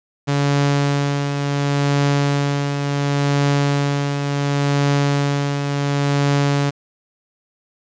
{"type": "tone with tremolo", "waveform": "sawtooth", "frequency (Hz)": 142.1, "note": "C#3", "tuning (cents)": 43, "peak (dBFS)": -10, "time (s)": [0.27, 6.71], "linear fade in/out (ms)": 20, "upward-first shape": "triangle", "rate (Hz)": 0.7, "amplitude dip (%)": 50, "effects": ["resampled to 16000 Hz", "7-bit"]}